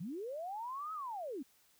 sine linear two-way sweep, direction up then down, 146.2 to 1300 to 235 Hz, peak -39 dBFS, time 0-1.43 s, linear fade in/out 10 ms, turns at 0.93 s, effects white hiss -69 dBFS RMS until 1.79 s

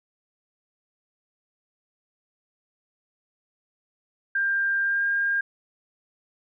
sine tone with pitch glide, 1593 to 1609.6 Hz, G6 to G6, +27 to +45 cents, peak -21 dBFS, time 4.35-5.41 s, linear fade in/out 5 ms, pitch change +18 cents, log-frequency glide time 4.83-5.04 s, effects none

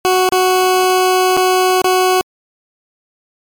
20% pulse tone with dropouts, 370 Hz, F#4, in tune, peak -5 dBFS, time 0.05-2.21 s, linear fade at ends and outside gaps 0 ms, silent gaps 0.29-0.323 / 1.367-1.374 / 1.817-1.844 s, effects MP3 96 kbps

